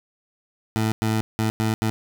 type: tone bursts at uneven times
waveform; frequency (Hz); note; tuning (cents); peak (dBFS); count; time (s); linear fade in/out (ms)
20% pulse; 110; A2; 0; -15; 5; 0.76-0.92 / 1.02-1.21 / 1.39-1.5 / 1.6-1.74 / 1.82-1.9; 0
effects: none